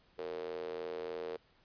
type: tone with high-pass filter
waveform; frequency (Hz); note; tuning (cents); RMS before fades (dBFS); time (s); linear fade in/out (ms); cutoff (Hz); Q
square; 41.65; E1; +19; -41; 0.18-1.37; 10; 450; 6.3
effects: pink hiss -68 dBFS RMS until 1.64 s + resampled to 11025 Hz